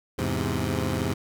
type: chord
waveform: 15% pulse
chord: E augmented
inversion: none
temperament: equal with one note detuned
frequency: 82.41 / 103.83 / 130.13 Hz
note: E2 / G#2 / B#2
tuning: 0 / 0 / -9 cents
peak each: -23 dBFS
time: 0.18-1.14 s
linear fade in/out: 10 ms
effects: none